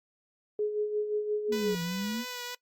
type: tone with tremolo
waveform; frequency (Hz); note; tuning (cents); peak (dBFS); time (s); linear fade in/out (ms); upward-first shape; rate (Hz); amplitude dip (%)
sine; 421; G#4; +24; -25; 0.59-1.75; 2; sine; 5.7; 55
type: exponential two-way sweep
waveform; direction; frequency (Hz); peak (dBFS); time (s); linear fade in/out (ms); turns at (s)
sine; down then up; 242.3 to 167.7 to 242.3; -31; 1.48-2.25; 50; 1.82
type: tone with vibrato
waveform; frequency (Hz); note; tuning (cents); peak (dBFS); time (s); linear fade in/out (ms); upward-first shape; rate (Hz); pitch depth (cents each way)
5% pulse; 492.9; B4; -3; -25; 1.52-2.55; 5; triangle; 3; 26
effects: noise-tail reverb RT60 0.1 s tail -20 dB re dry + Opus 48 kbps